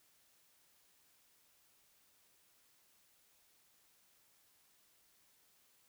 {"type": "silence", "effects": ["white hiss -71 dBFS RMS until 5.88 s"]}